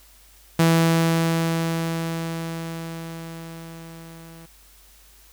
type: tone with level ramp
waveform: sawtooth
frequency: 164.81 Hz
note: E3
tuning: in tune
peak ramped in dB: -10 to -38 dBFS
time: 0.59-4.46 s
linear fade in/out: 5 ms
effects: added 50 Hz sine -53 dBFS peak until 5.32 s + white hiss -53 dBFS RMS until 5.32 s